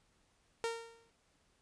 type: tone with exponential decay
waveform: sawtooth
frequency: 460 Hz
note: A#4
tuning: 23 cents flat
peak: -28 dBFS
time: 0.64-1.1 s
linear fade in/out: 0 ms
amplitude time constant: 100 ms
effects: pink hiss -73 dBFS RMS until 1.61 s + resampled to 22050 Hz